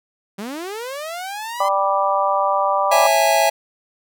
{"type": "linear sweep", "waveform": "sawtooth", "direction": "up", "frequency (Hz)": [187.9, 1041], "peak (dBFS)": -23, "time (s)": [0.38, 1.69], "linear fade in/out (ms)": 10}
{"type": "harmonic tone", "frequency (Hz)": 196, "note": "G3", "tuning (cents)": 0, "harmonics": [3, 4, 5, 6], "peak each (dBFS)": [-21, -21, -21, -21], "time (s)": [1.6, 3.07], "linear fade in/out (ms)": 5}
{"type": "chord", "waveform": "square", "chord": "A major seventh", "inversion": "first", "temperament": "just", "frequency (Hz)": [550, 660, 825, 880], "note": ["C#5", "E5", "G#5", "A5"], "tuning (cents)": [-14, 2, -12, 0], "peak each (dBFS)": [-23, -18, -18, -24], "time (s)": [2.91, 3.5], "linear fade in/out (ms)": 10}
{"effects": []}